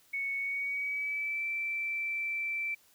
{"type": "tone with pitch glide", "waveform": "sine", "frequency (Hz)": [2217, 2334], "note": ["C#7", "D7"], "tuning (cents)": [0, -11], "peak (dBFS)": -31, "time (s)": [0.13, 2.75], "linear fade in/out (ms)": 10, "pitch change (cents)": 89, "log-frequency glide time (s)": [0.37, 1.46], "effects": ["white hiss -64 dBFS RMS until 2.94 s"]}